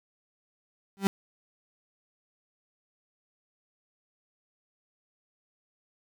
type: tone with exponential growth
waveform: 35% pulse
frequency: 196 Hz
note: G3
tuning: in tune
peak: -16 dBFS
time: 0.97-1.07 s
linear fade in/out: 0 ms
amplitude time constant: 20 ms
effects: none